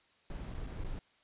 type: noise with dropouts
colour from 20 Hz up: brown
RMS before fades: -40 dBFS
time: 0.3-0.99 s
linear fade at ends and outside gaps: 1 ms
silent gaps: 0.54-0.545 / 0.666-0.671 / 0.838-0.847 s
effects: white hiss -68 dBFS RMS until 1.23 s + resampled to 8000 Hz